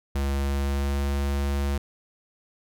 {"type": "tone with pitch glide", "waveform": "square", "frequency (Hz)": [69.3, 70.11], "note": ["C#2", "C#2"], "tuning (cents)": [0, 20], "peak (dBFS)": -24, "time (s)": [0.15, 1.78], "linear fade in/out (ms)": 5, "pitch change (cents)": 20, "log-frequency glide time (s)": [0.48, 1.01], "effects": []}